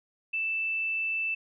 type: tone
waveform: sine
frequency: 2647 Hz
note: E7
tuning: 7 cents sharp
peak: -27 dBFS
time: 0.33-1.35 s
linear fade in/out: 10 ms
effects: none

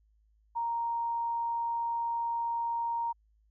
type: tone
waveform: sine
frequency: 932.3 Hz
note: A#5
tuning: in tune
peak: -29 dBFS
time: 0.55-3.13 s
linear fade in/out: 20 ms
effects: added 53 Hz sine -64 dBFS peak until 3.5 s

